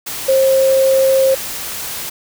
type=tone in noise; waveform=sine; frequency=533 Hz; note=C5; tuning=32 cents sharp; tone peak=-9 dBFS; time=0.28-1.35 s; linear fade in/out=10 ms; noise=white; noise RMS=-25 dBFS; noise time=0.06-2.1 s; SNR=+13 dB; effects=none